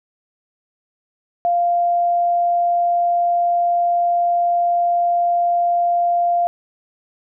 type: tone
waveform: sine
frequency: 696 Hz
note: F5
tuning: 6 cents flat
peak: -14 dBFS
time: 1.45-6.47 s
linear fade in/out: 0 ms
effects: none